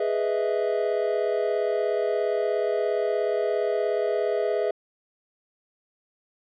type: chord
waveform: triangle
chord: E major seventh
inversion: first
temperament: equal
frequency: 415.3 / 493.9 / 622.3 / 659.3 Hz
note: G#4 / B4 / D#5 / E5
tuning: 0 / 0 / 0 / 0 cents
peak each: -24 / -27 / -28 / -26 dBFS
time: 0-4.71 s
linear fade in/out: 5 ms
effects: resampled to 11025 Hz